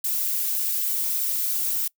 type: noise with flanger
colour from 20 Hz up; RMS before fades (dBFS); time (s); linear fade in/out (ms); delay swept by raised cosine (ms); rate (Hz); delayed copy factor
violet; -25; 0.04-1.88; 5; 1.3 to 3.2; 3.4; +0.6
effects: noise-tail reverb RT60 0.1 s tail -24 dB re dry

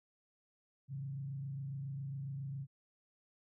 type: tone with frequency modulation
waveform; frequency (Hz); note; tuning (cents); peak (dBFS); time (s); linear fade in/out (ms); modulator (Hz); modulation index
sine; 137; C#3; -20; -39; 0.88-2.67; 50; 27.3; 0.48
effects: none

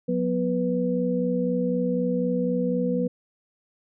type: tone cluster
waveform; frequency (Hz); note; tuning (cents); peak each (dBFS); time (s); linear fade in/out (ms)
sine; 181.4 / 245.4 / 492.9; F#3 / B3 / B4; -34 / -11 / -3; -26; 0.08-3.08; 10
effects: none

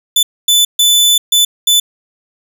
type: tone bursts at uneven times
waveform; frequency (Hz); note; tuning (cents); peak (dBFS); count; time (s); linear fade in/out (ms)
sawtooth; 3500; A7; -10; -4; 5; 0.16-0.23 / 0.48-0.65 / 0.79-1.18 / 1.32-1.45 / 1.67-1.8; 5
effects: none

